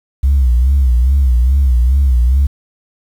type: tone with vibrato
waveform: sine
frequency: 64.4 Hz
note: C2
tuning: 27 cents flat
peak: -6 dBFS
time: 0.23-2.47 s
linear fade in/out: 10 ms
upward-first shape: sine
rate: 2.4 Hz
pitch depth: 140 cents each way
effects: tanh soft clip ceiling -5 dBFS + 7-bit